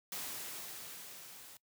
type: noise with level ramp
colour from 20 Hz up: white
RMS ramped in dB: -41 to -54 dBFS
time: 0.12-1.57 s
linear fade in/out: 2 ms
effects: noise-tail reverb RT60 0.1 s tail -22 dB re dry + high-pass 100 Hz 12 dB/octave